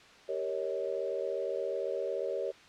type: chord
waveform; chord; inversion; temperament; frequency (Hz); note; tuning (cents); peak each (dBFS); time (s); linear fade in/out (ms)
sine; Eb dominant seventh; first; equal with one note detuned; 392 / 466.2 / 554.4 / 631.7; G4 / Bb4 / Db5 / Eb5; 0 / 0 / 0 / +26; -37 / -37 / -35 / -40; 0.28-2.52; 20
effects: white hiss -55 dBFS RMS until 2.68 s + low-pass 4000 Hz 12 dB/octave